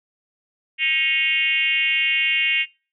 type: tone with frequency modulation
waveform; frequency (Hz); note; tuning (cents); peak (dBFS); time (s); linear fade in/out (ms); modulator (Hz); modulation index
sine; 2491; D#7; +1; -17; 0.78-2.66; 50; 299; 1.7
effects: noise-tail reverb RT60 0.4 s tail -25 dB re dry